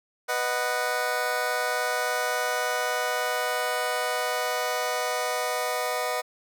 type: chord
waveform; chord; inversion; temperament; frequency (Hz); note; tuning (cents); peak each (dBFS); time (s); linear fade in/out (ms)
20% pulse; B major; none; just; 493.9 / 617.4 / 740.8; B4 / D#5 / F#5; 0 / -14 / +2; -25; 0.28-6.22; 20
effects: none